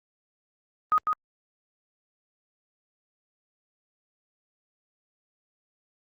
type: tone with echo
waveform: sine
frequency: 1249 Hz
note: D#6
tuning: 6 cents sharp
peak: -18 dBFS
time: 0.92-0.98 s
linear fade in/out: 0 ms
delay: 150 ms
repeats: 1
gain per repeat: -4 dB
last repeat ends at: 1.13 s
effects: Opus 32 kbps